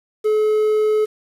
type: tone with quantisation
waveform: triangle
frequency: 428.7 Hz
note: A4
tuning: 45 cents flat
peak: -12 dBFS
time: 0.24-1.06 s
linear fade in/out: 20 ms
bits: 7
effects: resampled to 32000 Hz